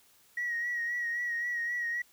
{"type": "tone with vibrato", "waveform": "sine", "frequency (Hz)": 1904, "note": "A#6", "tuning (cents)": 36, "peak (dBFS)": -29, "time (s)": [0.37, 2.02], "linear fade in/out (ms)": 5, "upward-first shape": "sine", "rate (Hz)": 3.8, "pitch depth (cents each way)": 37, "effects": ["tanh soft clip ceiling -26 dBFS", "white hiss -63 dBFS RMS until 2.12 s"]}